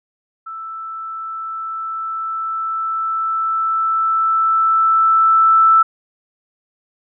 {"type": "tone with level ramp", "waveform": "sine", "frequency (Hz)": 1322, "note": "E6", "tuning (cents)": 5, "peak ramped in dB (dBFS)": [-27, -7], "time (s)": [0.46, 5.83], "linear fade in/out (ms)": 10, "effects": []}